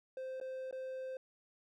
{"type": "tone with dropouts", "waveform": "triangle", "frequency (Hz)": 521, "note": "C5", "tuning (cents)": -7, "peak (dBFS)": -38, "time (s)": [0.17, 1.17], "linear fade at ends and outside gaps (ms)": 2, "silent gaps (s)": [[0.401, 0.412], [0.711, 0.726]], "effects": []}